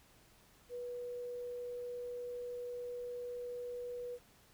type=tone with quantisation; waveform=sine; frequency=488 Hz; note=B4; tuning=21 cents flat; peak=-40 dBFS; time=0.69-4.19 s; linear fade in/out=50 ms; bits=11; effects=pink hiss -65 dBFS RMS until 4.53 s